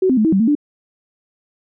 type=tone with pitch steps; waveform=sine; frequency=374.9 / 258.8 / 215.4 / 321.8 / 193.1 / 224.9 / 293.6 Hz; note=F#4 / C4 / A3 / E4 / G3 / A3 / D4; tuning=+23 / -19 / -37 / -42 / -26 / +38 / 0 cents; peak=-11 dBFS; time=0.02-0.552 s; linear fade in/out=5 ms; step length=76 ms; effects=none